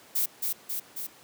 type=noise with echo; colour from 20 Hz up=violet; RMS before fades=-26 dBFS; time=0.15-0.26 s; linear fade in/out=10 ms; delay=270 ms; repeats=3; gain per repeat=-3 dB; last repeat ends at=1.07 s; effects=pink hiss -53 dBFS RMS until 1.23 s + high-pass 200 Hz 12 dB/octave